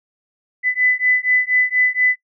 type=beating tone pair; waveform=sine; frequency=2000 / 2004.2 Hz; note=B6 / B6; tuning=+21 / +25 cents; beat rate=4.2 Hz; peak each=-17 dBFS; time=0.63-2.16 s; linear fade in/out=50 ms; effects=noise-tail reverb RT60 0.1 s tail -23 dB re dry